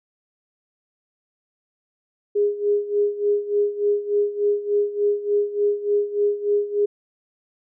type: tone with tremolo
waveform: sine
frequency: 411.3 Hz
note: G#4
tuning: 17 cents flat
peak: -15 dBFS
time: 2.35-6.86 s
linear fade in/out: 10 ms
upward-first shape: sine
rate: 3.4 Hz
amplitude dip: 80%
effects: none